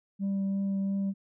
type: tone with vibrato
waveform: sine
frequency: 196 Hz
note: G3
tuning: in tune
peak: -24 dBFS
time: 0.19-1.14 s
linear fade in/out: 50 ms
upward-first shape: triangle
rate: 2.9 Hz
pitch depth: 11 cents each way
effects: tanh soft clip ceiling -26 dBFS